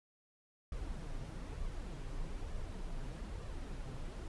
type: noise with flanger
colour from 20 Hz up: brown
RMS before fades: -42 dBFS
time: 0.72-4.28 s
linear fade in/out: 2 ms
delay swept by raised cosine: 1.7 to 7.6 ms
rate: 1.1 Hz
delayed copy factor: +0.5
effects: resampled to 24000 Hz